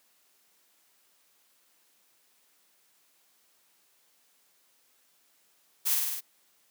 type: noise with echo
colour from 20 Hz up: blue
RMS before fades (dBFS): -27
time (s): 5.85-5.96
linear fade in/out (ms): 20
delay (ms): 50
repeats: 5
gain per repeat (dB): -2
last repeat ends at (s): 6.21
effects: white hiss -67 dBFS RMS until 6.7 s + high-pass 200 Hz 12 dB/octave